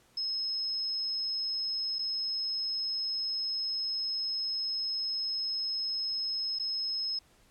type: tone with dropouts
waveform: sine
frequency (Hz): 5170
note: E8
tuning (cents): -34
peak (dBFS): -30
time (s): 0.17-7.19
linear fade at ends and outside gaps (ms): 5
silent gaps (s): 1.986-1.99 / 6.588-6.596
effects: pink hiss -64 dBFS RMS until 7.5 s + low-pass 12000 Hz 12 dB/octave